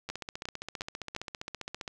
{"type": "two click trains", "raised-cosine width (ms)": 0.2, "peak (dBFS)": [-18, -20], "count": [4, 28], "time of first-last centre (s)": [[0.1, 1.164], [0.09, 1.878]], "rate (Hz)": [2.82, 15.1], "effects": []}